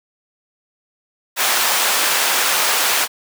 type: high-pass noise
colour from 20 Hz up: pink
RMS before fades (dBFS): -17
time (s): 1.36-3.08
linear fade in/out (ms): 50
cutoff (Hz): 830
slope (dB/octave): 12
effects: none